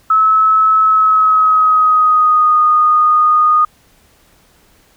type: tone with pitch glide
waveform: sine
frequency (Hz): 1296 to 1232.5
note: E6 to D#6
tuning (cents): -30 to -17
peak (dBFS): -7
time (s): 0.1-3.65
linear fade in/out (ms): 5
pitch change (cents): -87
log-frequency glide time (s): 0.8-2.61
effects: pink hiss -51 dBFS RMS until 4.96 s